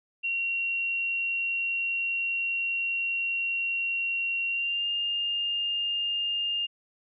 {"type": "tone with pitch glide", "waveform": "sine", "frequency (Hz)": [2745, 2816], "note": ["F7", "F7"], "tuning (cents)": [-31, 14], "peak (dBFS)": -26, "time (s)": [0.23, 6.67], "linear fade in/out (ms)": 20, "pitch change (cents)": 45, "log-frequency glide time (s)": [4.48, 4.88], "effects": []}